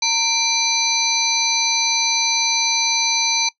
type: tone cluster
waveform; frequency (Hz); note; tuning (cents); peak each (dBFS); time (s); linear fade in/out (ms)
sine; 918 / 2360 / 4050 / 4626 / 6080; A#5 / D7 / B7 / D8 / F#8; -27 / +8 / +43 / -27 / +46; -25 / -22 / -22 / -24 / -21; 0.02-3.49; 5
effects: noise-tail reverb RT60 0.1 s tail -21 dB re dry